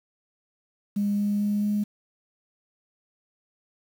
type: tone with pitch steps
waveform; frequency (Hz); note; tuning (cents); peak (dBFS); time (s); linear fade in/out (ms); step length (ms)
sine; 203.7 / 205 / 206.3 / 207.6; G#3 / G#3 / G#3 / G#3; -33 / -22 / -11 / 0; -21; 0.96-1.84; 10; 220
effects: tanh soft clip ceiling -17 dBFS + 8-bit